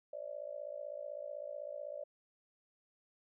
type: tone with amplitude modulation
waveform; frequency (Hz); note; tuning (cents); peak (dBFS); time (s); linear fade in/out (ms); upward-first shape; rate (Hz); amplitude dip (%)
sine; 585; D5; -7; -37; 0.13-2.04; 5; sine; 55.9; 95
effects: none